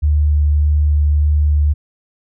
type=tone with vibrato; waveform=sine; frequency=74.3 Hz; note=D2; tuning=21 cents sharp; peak=-10 dBFS; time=0.02-1.74 s; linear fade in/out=20 ms; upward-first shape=triangle; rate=1.7 Hz; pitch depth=11 cents each way; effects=none